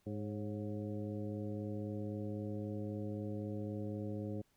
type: harmonic tone with a mistuned harmonic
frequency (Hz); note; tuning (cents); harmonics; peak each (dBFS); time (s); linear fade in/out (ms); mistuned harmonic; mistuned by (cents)
103.83; G#2; 0; 1 / 2 / 3 / 4 / 5 / 7; -42 / -43 / -45 / -48 / -48 / -60; 0.06-4.42; 10; 5; +67
effects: pink hiss -75 dBFS RMS until 4.56 s

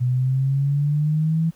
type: exponential sweep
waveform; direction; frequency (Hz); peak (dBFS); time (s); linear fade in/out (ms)
sine; up; 123.47 to 165.1; -17; 0-1.51; 20
effects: pink hiss -57 dBFS RMS until 1.55 s

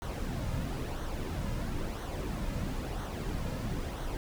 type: noise with flanger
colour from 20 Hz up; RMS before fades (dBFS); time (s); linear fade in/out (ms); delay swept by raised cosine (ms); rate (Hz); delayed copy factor
brown; -35; 0.02-4.17; 0; 0.4 to 2.7; 1; -0.5
effects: none

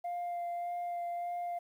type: tone with vibrato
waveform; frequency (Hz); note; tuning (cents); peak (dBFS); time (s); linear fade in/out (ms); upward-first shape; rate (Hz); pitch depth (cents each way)
sine; 698.5; F5; 0; -32; 0.04-1.59; 10; sine; 1.7; 11
effects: tanh soft clip ceiling -33 dBFS + 11-bit

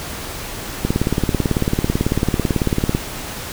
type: click train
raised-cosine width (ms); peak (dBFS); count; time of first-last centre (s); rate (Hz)
3; -3; 39; 0.85-2.949; 18.1
effects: pink hiss -29 dBFS RMS until 3.52 s

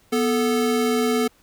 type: tone pair together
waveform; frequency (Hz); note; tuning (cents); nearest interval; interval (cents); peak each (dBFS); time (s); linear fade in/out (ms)
square; 245.2 / 437.9; B3 / A4; -12 / -8; minor seventh; 1004; -22; 0.12-1.28; 10
effects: pink hiss -58 dBFS RMS until 1.42 s

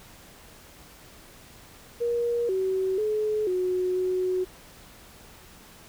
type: tone with pitch steps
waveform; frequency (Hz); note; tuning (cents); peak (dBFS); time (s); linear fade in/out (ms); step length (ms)
sine; 474 / 378.6 / 427.5 / 366.1 / 368.7; A#4 / F#4 / A4 / F#4 / F#4; +29 / +40 / -50 / -18 / -6; -23; 2-4.45; 20; 490
effects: pink hiss -50 dBFS RMS until 5.88 s

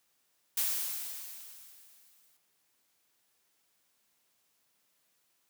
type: noise with exponential decay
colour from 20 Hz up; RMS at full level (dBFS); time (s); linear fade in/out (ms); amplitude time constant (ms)
blue; -29; 0.57-2.37; 5; 390
effects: white hiss -74 dBFS RMS until 5.49 s + high-pass 100 Hz 12 dB/octave

